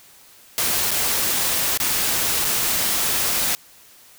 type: noise with dropouts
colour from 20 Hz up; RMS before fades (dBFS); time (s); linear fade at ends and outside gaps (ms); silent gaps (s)
white; -21; 0.58-3.55; 0; 0.908-0.914 / 1.774-1.801 / 2.446-2.451
effects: white hiss -49 dBFS RMS until 4.18 s